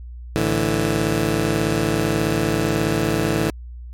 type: chord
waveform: 15% pulse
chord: A suspended fourth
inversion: none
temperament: just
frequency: 110 / 146.67 / 165 Hz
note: A2 / D3 / E3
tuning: 0 / -2 / +2 cents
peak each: -17 dBFS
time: 0.36-3.5 s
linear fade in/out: 0 ms
effects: added 60 Hz sine -32 dBFS peak until 3.93 s + MP3 64 kbps